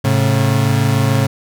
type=tone pair together; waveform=35% pulse; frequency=108.66 / 135.6 Hz; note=A2 / C#3; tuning=-21 / -38 cents; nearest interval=major third; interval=383 cents; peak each=-13 dBFS; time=0.04-1.27 s; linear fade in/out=10 ms; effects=none